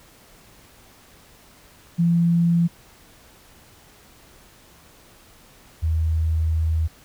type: tone pair in turn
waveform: sine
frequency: 170 / 80.23 Hz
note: F3 / E2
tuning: -46 / -46 cents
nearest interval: octave + minor second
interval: 1300 cents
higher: first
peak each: -15 / -18 dBFS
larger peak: first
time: 1.98-2.68 / 5.82-6.88 s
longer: second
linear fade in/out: 20 ms
effects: pink hiss -51 dBFS RMS until 7.04 s